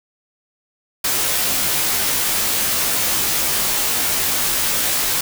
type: noise with comb filter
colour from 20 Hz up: white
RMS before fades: -19 dBFS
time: 1.04-5.21 s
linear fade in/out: 5 ms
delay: 17 ms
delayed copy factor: -0.9
effects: none